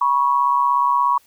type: tone pair together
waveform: sine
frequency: 971.9 / 1108.7 Hz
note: B5 / C#6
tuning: -28 / 0 cents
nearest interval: major second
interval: 228 cents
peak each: -17 dBFS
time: 0.01-1.18 s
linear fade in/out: 5 ms
effects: white hiss -56 dBFS RMS until 1.26 s